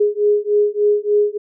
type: beating tone pair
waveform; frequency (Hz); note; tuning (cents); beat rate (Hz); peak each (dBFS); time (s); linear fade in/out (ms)
sine; 413.7 / 417.1; G#4 / G#4; -7 / +7; 3.4; -16; 0-1.38; 10
effects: none